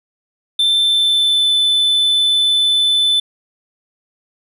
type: tone with pitch glide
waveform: triangle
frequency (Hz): 3552 to 3513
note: A7 to A7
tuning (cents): +16 to -3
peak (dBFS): -10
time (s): 0.59-3.2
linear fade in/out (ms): 5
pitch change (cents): -19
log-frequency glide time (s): 0.81-1.53
effects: none